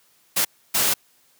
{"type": "noise bursts at uneven times", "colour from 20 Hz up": "white", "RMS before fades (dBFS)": -20, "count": 2, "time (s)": [[0.36, 0.45], [0.74, 0.94]], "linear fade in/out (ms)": 10, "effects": ["white hiss -60 dBFS RMS until 1.39 s", "high-pass 100 Hz 12 dB/octave"]}